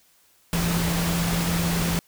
sine tone in noise, 170 Hz, F3, 46 cents flat, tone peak -23 dBFS, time 0.53-1.99 s, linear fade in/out 0 ms, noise pink, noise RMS -27 dBFS, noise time 0.53-1.99 s, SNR +1 dB, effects white hiss -60 dBFS RMS until 2.07 s

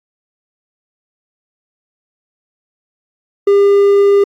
triangle tone, 401.4 Hz, G4, 41 cents sharp, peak -4 dBFS, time 3.47-4.24 s, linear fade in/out 5 ms, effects AAC 48 kbps

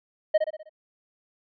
triangle tone with echo, 622.3 Hz, D#5, in tune, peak -13 dBFS, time 0.34-0.38 s, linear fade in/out 10 ms, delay 63 ms, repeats 5, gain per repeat -6 dB, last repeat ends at 0.695 s, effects resampled to 11025 Hz

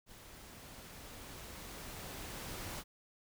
pink noise with level ramp, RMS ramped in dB -55 to -43 dBFS, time 0.06-2.84 s, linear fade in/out 50 ms, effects none

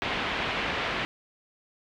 white low-pass noise, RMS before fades -30 dBFS, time 0.02-1.05 s, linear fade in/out 0 ms, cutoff 3000 Hz, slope 24 dB/octave, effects none

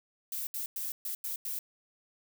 violet noise bursts at uneven times, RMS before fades -36 dBFS, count 6, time 0.32-0.47 / 0.54-0.66 / 0.76-0.92 / 1.05-1.15 / 1.24-1.36 / 1.45-1.59 s, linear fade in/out 2 ms, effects none

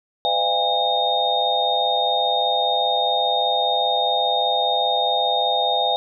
sine tone cluster, 507 / 612 / 692 / 815 / 3694 Hz, B4 / D#5 / F5 / G#5 / A#7, +45 / -29 / -16 / -33 / -16 cents, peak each -27 / -27 / -24 / -22 / -22 dBFS, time 0.25-5.96 s, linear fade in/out 0 ms, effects none

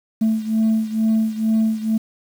sine beating tone pair, 220 / 222.2 Hz, A3 / A3, 0 / +17 cents, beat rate 2.2 Hz, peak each -16 / -19 dBFS, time 0.21-1.98 s, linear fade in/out 10 ms, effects tanh soft clip ceiling -12 dBFS + 7-bit

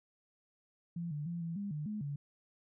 sine tone with pitch steps, 170.3 / 147.9 / 171.2 / 166.6 / 201.6 / 150.1 / 211.6 / 143.1 Hz, F3 / D3 / F3 / E3 / G3 / D3 / G#3 / D3, -43 / +13 / -34 / +19 / +49 / +38 / +33 / -45 cents, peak -36 dBFS, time 0.96-2.16 s, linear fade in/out 5 ms, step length 150 ms, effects none

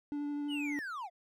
triangle tone with vibrato, 290.6 Hz, D4, 18 cents flat, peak -32 dBFS, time 0.12-0.79 s, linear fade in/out 0 ms, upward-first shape triangle, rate 12 Hz, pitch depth 12 cents each way
triangle linear sweep, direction down, 3057 to 650 Hz, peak -36 dBFS, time 0.48-1.1 s, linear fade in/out 50 ms
effects none

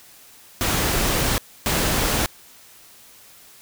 pink noise bursts at uneven times, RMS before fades -21 dBFS, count 2, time 0.61-1.38 / 1.66-2.26 s, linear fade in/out 0 ms, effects white hiss -48 dBFS RMS until 3.61 s

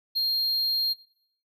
triangle tone, 4220 Hz, C8, 14 cents sharp, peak -21 dBFS, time 0.15-0.94 s, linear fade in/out 20 ms, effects noise-tail reverb RT60 0.6 s tail -18 dB re dry

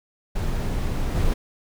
brown noise with level steps, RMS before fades -24 / -21 dBFS, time 0.35-1.34 s, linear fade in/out 10 ms, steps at 1.15 s, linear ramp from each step 10 ms, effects none

